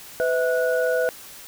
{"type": "tone cluster", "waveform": "sine", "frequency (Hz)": [503, 648, 1467], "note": ["B4", "E5", "F#6"], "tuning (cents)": [32, -30, -15], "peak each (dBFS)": [-21, -24, -27], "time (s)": [0.2, 1.09], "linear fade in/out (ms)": 0, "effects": ["white hiss -42 dBFS RMS until 1.47 s"]}